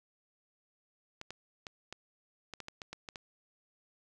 clicks, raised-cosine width 0.2 ms, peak -25 dBFS, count 11, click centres 1.214 / 1.306 / 1.668 / 1.926 / 2.537 / 2.603 / 2.684 / 2.818 / 2.93 / 3.088 / 3.158 s, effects none

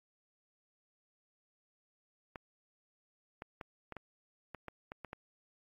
clicks, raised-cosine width 0.5 ms, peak -28 dBFS, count 10, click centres 2.358 / 3.421 / 3.612 / 3.923 / 3.967 / 4.547 / 4.683 / 4.919 / 5.047 / 5.131 s, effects AAC 48 kbps

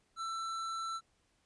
sine tone with hard clipping, 1335 Hz, E6, 22 cents sharp, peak -38 dBFS, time 0.16-1.01 s, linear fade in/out 50 ms, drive 12 dB, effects pink hiss -74 dBFS RMS until 1.45 s + resampled to 22050 Hz

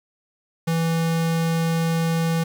square tone, 164.81 Hz, E3, in tune, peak -20 dBFS, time 0.67-2.44 s, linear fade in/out 10 ms, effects 8-bit

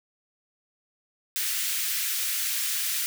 white high-pass noise, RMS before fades -28 dBFS, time 1.36-3.06 s, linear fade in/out 0 ms, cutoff 1600 Hz, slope 24 dB/octave, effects none

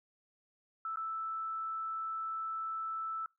sine tone with dropouts, 1318.5 Hz, E6, in tune, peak -35 dBFS, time 0.85-3.26 s, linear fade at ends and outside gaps 2 ms, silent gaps 0.959-0.971 s, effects noise-tail reverb RT60 0.2 s tail -23 dB re dry

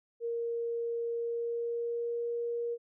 sine tone with pitch glide, 466.9 to 471.5 Hz, A#4 to A#4, +3 to +20 cents, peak -31 dBFS, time 0.2-2.78 s, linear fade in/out 50 ms, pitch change +17 cents, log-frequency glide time 1.1-2.25 s, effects none

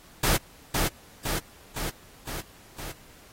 pink noise with echo, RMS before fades -23 dBFS, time 0.23-0.37 s, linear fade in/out 5 ms, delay 510 ms, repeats 5, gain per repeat -3 dB, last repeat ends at 2.92 s, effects pink hiss -53 dBFS RMS until 3.32 s + AAC 48 kbps

